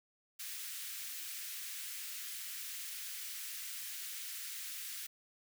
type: high-pass noise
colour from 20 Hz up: white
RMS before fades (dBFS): -44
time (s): 0.39-5.07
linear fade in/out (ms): 10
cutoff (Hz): 1600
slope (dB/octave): 24
effects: none